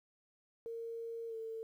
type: tone with pitch glide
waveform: sine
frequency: 460 to 448.5 Hz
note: A#4 to A4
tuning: -23 to +33 cents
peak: -40 dBFS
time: 0.66-1.63 s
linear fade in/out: 0 ms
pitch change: -44 cents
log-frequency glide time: 1.28-1.34 s
effects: 12-bit